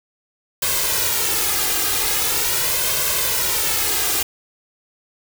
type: noise with flanger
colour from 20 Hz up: white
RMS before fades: -20 dBFS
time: 0.62-4.23 s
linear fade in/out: 5 ms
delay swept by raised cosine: 1.9 to 2.48 ms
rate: 0.42 Hz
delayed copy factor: +0.65
effects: none